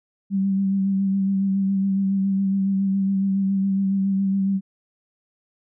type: tone with vibrato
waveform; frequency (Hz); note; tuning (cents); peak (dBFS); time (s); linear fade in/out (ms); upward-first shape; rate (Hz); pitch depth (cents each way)
sine; 194.6; G3; -12; -18; 0.3-4.61; 50; sine; 7.2; 24
effects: none